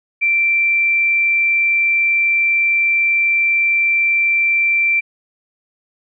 sine tone, 2349 Hz, D7, in tune, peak -12 dBFS, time 0.21-5.01 s, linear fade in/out 20 ms, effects none

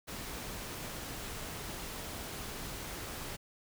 pink noise, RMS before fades -42 dBFS, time 0.07-3.37 s, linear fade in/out 20 ms, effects none

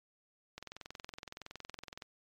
click train, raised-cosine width 0.2 ms, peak -27 dBFS, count 32, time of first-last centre 0.58-2.022 s, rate 21.5 Hz, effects MP3 96 kbps

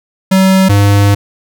square tone pair in turn, 190 / 101.03 Hz, F#3 / G#2, +46 / -47 cents, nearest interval major seventh, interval 1093 cents, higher first, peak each -6 dBFS, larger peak neither, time 0.31-0.69 / 0.69-1.15 s, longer second, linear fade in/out 10 ms, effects none

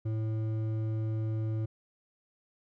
triangle tone with hard clipping, 110 Hz, A2, in tune, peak -31 dBFS, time 0.05-1.66 s, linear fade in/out 10 ms, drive 12 dB, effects none

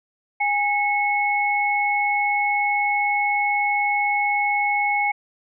sine tone pair together, 821.1 / 2192 Hz, G#5 / C#7, -20 / -20 cents, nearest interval octave + perfect fourth, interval 1700 cents, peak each -21 dBFS, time 0.4-5.12 s, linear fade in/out 10 ms, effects none

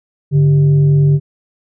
sine tone with frequency modulation, 145.2 Hz, D3, 19 cents flat, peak -7 dBFS, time 0.31-1.2 s, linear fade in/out 50 ms, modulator 246 Hz, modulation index 0.32, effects none

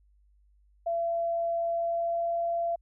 sine tone with pitch glide, 676 to 680.7 Hz, E5 to F5, +43 to -45 cents, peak -26 dBFS, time 0.86-2.76 s, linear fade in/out 10 ms, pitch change +12 cents, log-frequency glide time 1.67-2.41 s, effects added 50 Hz sine -60 dBFS peak until 2.81 s

